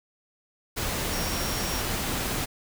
sine tone in noise, 5588 Hz, F8, in tune, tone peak -36 dBFS, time 1.11-1.82 s, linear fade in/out 20 ms, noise pink, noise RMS -29 dBFS, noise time 0.76-2.46 s, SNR -10 dB, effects none

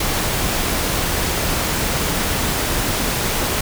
pink noise, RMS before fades -20 dBFS, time 0-3.61 s, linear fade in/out 5 ms, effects none

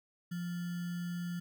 sine tone with sample-and-hold, 174.5 Hz, F3, 1 cent flat, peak -35 dBFS, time 0.31-1.4 s, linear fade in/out 10 ms, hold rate 1575 Hz, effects none

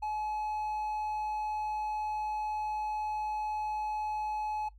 triangle tone, 852 Hz, G#5, 44 cents sharp, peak -30 dBFS, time 0.02-4.69 s, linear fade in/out 10 ms, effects noise-tail reverb RT60 0.1 s tail -17 dB re dry + added 50 Hz sine -52 dBFS peak until 4.78 s

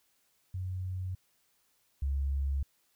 sine tone pair in turn, 92.5 / 69 Hz, F#2 / C#2, 0 / -7 cents, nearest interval perfect fourth, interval 507 cents, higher first, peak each -33 / -28 dBFS, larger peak second, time 0.54-1.15 / 2.02-2.63 s, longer neither, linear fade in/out 5 ms, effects white hiss -72 dBFS RMS until 2.95 s

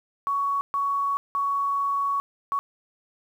sine tone bursts at uneven times, 1119 Hz, C#6, 16 cents sharp, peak -22 dBFS, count 4, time 0.27-0.61 / 0.74-1.17 / 1.35-2.2 / 2.52-2.59 s, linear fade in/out 0 ms, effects 9-bit

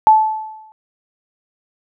sine tone with exponential decay, 870 Hz, A5, 20 cents flat, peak -3 dBFS, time 0.07-0.72 s, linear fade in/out 0 ms, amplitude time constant 140 ms, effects none

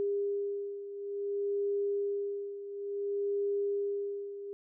sine beating tone pair, 403.1 / 403.67 Hz, G4 / G#4, +48 / -49 cents, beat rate 0.57 Hz, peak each -32 / -37 dBFS, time 0-4.53 s, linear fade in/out 0 ms, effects none

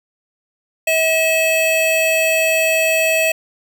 square tone pair together, 641.8 / 2594 Hz, E5 / E7, -46 / -28 cents, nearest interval 2 octaves, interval 2418 cents, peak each -17 dBFS, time 0.87-3.32 s, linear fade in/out 5 ms, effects none

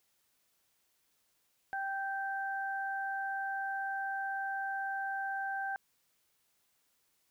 sine tone pair together, 782 / 1564 Hz, G5 / G6, -4 / -4 cents, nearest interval octave, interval 1200 cents, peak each -36 / -37 dBFS, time 1.73-5.76 s, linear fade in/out 0 ms, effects white hiss -75 dBFS RMS until 7.3 s

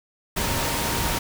sine tone in noise, 931 Hz, A#5, 2 cents flat, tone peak -33 dBFS, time 0.36-1.19 s, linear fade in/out 10 ms, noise pink, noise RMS -25 dBFS, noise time 0.36-1.19 s, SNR -11 dB, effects none

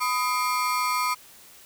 35% pulse ring-modulated tone, 1126 Hz, C#6, 27 cents sharp, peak -18 dBFS, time 0-1.15 s, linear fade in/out 20 ms, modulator 123 Hz, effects white hiss -50 dBFS RMS until 1.65 s

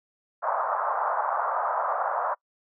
white band-pass noise, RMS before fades -27 dBFS, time 0.42-2.35 s, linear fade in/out 20 ms, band 580 to 1300 Hz, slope 48 dB/octave, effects noise-tail reverb RT60 0.1 s tail -26 dB re dry

